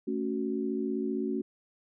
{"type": "chord", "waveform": "sine", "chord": "F# minor", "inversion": "first", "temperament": "just", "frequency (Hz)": [222, 277.5, 370], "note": ["A3", "C#4", "F#4"], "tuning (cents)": [16, 2, 0], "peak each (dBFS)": -33, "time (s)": [0.07, 1.42], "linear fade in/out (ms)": 10, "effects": []}